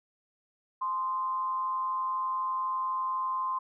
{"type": "tone with amplitude modulation", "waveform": "sine", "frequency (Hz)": 1042, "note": "C6", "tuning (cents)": -7, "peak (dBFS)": -26, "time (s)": [0.81, 3.59], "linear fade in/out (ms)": 10, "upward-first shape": "sine", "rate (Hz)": 188, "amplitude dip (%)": 45, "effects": []}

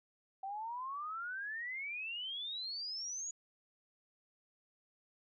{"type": "exponential sweep", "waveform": "sine", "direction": "up", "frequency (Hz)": [760, 6860], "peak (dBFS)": -39, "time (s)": [0.43, 3.31], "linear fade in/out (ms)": 5, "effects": []}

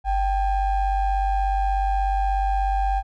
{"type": "ring-modulated tone", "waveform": "triangle", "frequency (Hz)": 415.3, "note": "G#4", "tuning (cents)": 0, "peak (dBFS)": -14, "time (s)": [0.04, 3.03], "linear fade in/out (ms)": 50, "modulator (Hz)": 367, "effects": []}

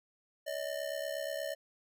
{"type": "ring-modulated tone", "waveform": "square", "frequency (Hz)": 603, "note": "D5", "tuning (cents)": 46, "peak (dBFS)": -33, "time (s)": [0.46, 1.55], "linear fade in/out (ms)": 20, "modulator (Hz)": 34.2, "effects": []}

